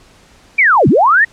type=linear two-way sweep; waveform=sine; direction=down then up; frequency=2409 to 107.6 to 1917 Hz; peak=-6 dBFS; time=0.58-1.25 s; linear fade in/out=10 ms; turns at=0.88 s; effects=pink hiss -46 dBFS RMS until 1.32 s + low-pass 8000 Hz 12 dB/octave